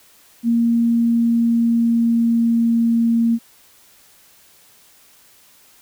sine tone with pitch glide, 233.1 to 231.1 Hz, A#3 to A#3, 0 to -15 cents, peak -13 dBFS, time 0.43-3.39 s, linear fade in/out 50 ms, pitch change -15 cents, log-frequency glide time 0.94-3.1 s, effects white hiss -51 dBFS RMS until 5.81 s

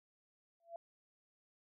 sine tone with exponential growth, 676 Hz, E5, 43 cents sharp, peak -40 dBFS, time 0.6-0.76 s, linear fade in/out 2 ms, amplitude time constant 33 ms, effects none

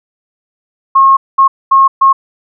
sine tone bursts at uneven times, 1082 Hz, C#6, 42 cents flat, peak -3 dBFS, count 4, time 0.95-1.17 / 1.38-1.48 / 1.71-1.88 / 2.01-2.13 s, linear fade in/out 10 ms, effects none

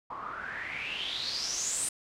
white noise with low-pass filter sweep, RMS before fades -35 dBFS, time 0.1-1.89 s, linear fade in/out 5 ms, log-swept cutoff 1000 to 9100 Hz, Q 8, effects none

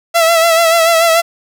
sawtooth tone with vibrato, 664 Hz, E5, 12 cents sharp, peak -4 dBFS, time 0.14-1.22 s, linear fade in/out 20 ms, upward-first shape sine, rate 6.9 Hz, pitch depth 44 cents each way, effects none

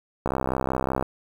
click train, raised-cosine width 1 ms, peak -10 dBFS, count 51, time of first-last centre 0.26-1.026 s, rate 65.3 Hz, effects 7-bit

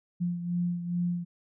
sine beating tone pair, 174.61 / 177.01 Hz, F3 / F3, 0 / +24 cents, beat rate 2.4 Hz, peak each -28 / -35 dBFS, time 0.2-1.25 s, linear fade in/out 20 ms, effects none

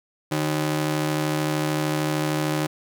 sawtooth ring-modulated tone, 230 Hz, A#3, 23 cents flat, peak -15 dBFS, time 0.31-2.67 s, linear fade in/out 10 ms, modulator 78.4 Hz, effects none

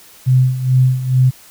sine tone with tremolo, 128.6 Hz, C3, 30 cents flat, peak -7 dBFS, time 0.26-1.31 s, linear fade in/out 20 ms, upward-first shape sine, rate 2.3 Hz, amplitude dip 75%, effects white hiss -43 dBFS RMS until 1.5 s

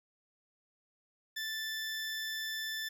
20% pulse tone, 1761 Hz, A6, 1 cent sharp, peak -31 dBFS, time 1.36-2.89 s, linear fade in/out 10 ms, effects none

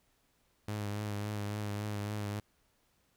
sawtooth tone with vibrato, 103.9 Hz, G#2, 1 cent sharp, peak -31 dBFS, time 0.68-2.4 s, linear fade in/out 5 ms, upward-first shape triangle, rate 3.6 Hz, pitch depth 38 cents each way, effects pink hiss -73 dBFS RMS until 3.16 s

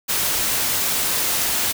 white noise, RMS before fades -21 dBFS, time 0.08-1.73 s, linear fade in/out 20 ms, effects none

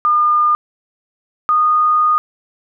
sine tone pair in turn, 1211 / 1230.7 Hz, D#6 / D#6, -47 / -19 cents, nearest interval unison, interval 28 cents, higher second, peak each -10 dBFS, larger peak neither, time 0.05-0.55 / 1.49-2.18 s, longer second, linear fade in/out 0 ms, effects none

